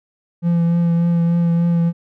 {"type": "tone with vibrato", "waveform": "triangle", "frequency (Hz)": 170, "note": "F3", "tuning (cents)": -46, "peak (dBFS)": -11, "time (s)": [0.42, 1.93], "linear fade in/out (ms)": 50, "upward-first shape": "triangle", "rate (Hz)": 3.4, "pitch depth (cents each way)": 20, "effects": []}